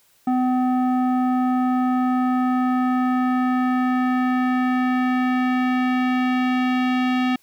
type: tone with low-pass filter sweep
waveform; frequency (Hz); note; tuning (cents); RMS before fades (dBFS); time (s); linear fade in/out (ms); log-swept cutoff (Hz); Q
square; 253.2; B3; +43; -20; 0.27-7.36; 5; 900 to 2800; 1.6
effects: white hiss -59 dBFS RMS until 7.42 s